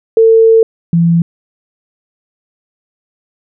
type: tone pair in turn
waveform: sine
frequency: 450 / 168.56 Hz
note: A4 / E3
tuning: +39 / +39 cents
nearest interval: octave + perfect fourth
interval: 1700 cents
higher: first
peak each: -3 / -6 dBFS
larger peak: first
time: 0.17-0.63 / 0.93-1.22 s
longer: first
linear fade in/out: 2 ms
effects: none